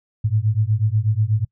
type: beating tone pair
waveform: sine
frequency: 103.83 / 112.03 Hz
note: G#2 / A2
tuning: 0 / +32 cents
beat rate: 8.2 Hz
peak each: -19 dBFS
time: 0.24-1.45 s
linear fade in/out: 10 ms
effects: noise-tail reverb RT60 0.1 s tail -26 dB re dry